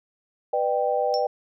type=chord; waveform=sine; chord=G major; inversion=first; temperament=equal with one note detuned; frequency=493.9 / 602.1 / 784 Hz; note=B4 / D5 / G5; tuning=0 / +43 / 0 cents; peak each=-25 dBFS; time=0.53-1.27 s; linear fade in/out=5 ms
type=tone with exponential decay; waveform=sine; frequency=5400 Hz; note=E8; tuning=41 cents sharp; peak=-25 dBFS; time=1.14-1.27 s; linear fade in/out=0 ms; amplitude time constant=27 ms
effects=none